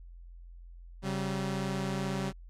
sawtooth tone pair together, 135.31 / 191.7 Hz, C#3 / G3, -41 / -38 cents, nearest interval tritone, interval 603 cents, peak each -31 / -29 dBFS, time 1.02-2.33 s, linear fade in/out 50 ms, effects added 43 Hz sine -46 dBFS peak until 2.49 s + low-pass 9000 Hz 12 dB/octave

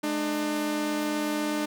sawtooth tone pair together, 212.5 / 300.5 Hz, G#3 / D4, +40 / +40 cents, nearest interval tritone, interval 600 cents, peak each -30 / -23 dBFS, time 0.03-1.66 s, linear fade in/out 10 ms, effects none

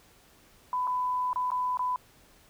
sine tone with dropouts, 1000 Hz, B5, 21 cents sharp, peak -26 dBFS, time 0.73-1.96 s, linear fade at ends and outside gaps 1 ms, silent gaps 0.871-0.875 / 1.331-1.359 / 1.505-1.517 / 1.772-1.793 s, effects pink hiss -59 dBFS RMS until 2.49 s

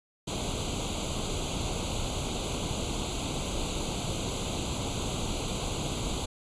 pink noise with comb filter, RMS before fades -32 dBFS, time 0.27-6.26 s, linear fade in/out 10 ms, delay 0.28 ms, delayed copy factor +1, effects resampled to 22050 Hz

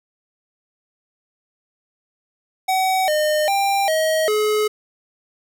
square tone with pitch steps, 755 / 609 / 792 / 633 / 425.3 Hz, F#5 / D#5 / G5 / D#5 / G#4, +35 / -37 / +18 / +30 / +41 cents, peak -17 dBFS, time 2.68-4.68 s, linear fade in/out 10 ms, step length 400 ms, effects none

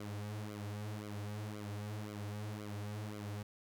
sawtooth tone with flanger, 104.5 Hz, G#2, 11 cents sharp, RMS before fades -43 dBFS, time 0-3.43 s, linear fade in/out 5 ms, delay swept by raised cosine 1.1 to 6.7 ms, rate 1.9 Hz, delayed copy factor -0.9, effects none

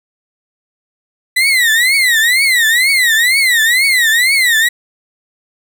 35% pulse tone with vibrato, 1975.5 Hz, B6, in tune, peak -7 dBFS, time 1.36-4.69 s, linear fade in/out 10 ms, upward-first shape triangle, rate 2.1 Hz, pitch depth 230 cents each way, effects none

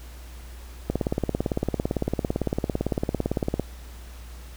click train, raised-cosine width 2 ms, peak -10 dBFS, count 49, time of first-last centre 0.9-3.597 s, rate 17.8 Hz, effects added 60 Hz sine -39 dBFS peak until 4.56 s + pink hiss -49 dBFS RMS until 4.56 s

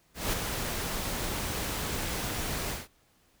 pink noise with ADSR envelope, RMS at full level -28 dBFS, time 0.14-2.88 s, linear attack 190 ms, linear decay 7 ms, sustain -5 dB, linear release 180 ms, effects pink hiss -66 dBFS RMS until 3.4 s

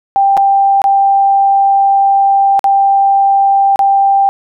sine tone with dropouts, 789 Hz, G5, 11 cents sharp, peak -6 dBFS, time 0.16-4.29 s, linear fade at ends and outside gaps 0 ms, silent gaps 0.369-0.375 / 0.818-0.841 / 2.593-2.642 / 3.759-3.792 s, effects none

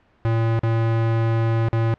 square tone with dropouts, 113.8 Hz, A#2, 41 cents flat, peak -18 dBFS, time 0.25-1.94 s, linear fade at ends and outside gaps 0 ms, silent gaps 0.592-0.634 / 1.686-1.73 s, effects pink hiss -58 dBFS RMS until 1.98 s + low-pass 2000 Hz 12 dB/octave

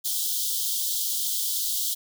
white high-pass noise, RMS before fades -27 dBFS, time 0.04-1.95 s, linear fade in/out 20 ms, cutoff 3100 Hz, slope 96 dB/octave, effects none

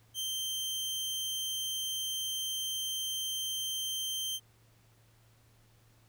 sawtooth tone, 3136 Hz, G7, in tune, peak -30 dBFS, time 0.14-4.4 s, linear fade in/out 50 ms, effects added 113 Hz sine -63 dBFS peak until 6.08 s + pink hiss -67 dBFS RMS until 6.08 s

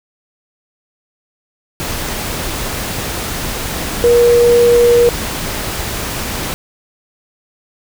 sine tone in noise, 477 Hz, A#4, 40 cents sharp, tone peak -6 dBFS, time 4.04-5.09 s, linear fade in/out 0 ms, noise pink, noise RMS -21 dBFS, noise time 1.8-6.54 s, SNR +12 dB, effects none

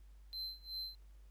triangle tone with tremolo, 4094 Hz, C8, 38 cents flat, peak -38 dBFS, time 0.33-0.95 s, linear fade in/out 0 ms, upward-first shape sine, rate 2.7 Hz, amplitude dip 95%, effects added 50 Hz sine -55 dBFS peak until 1.3 s + pink hiss -75 dBFS RMS until 1.3 s

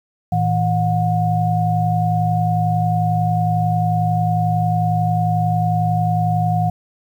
sine tone cluster, 110.7 / 161.8 / 723 Hz, A2 / E3 / F#5, +11 / -32 / -40 cents, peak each -19 dBFS, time 0.32-6.7 s, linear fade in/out 5 ms, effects 8-bit

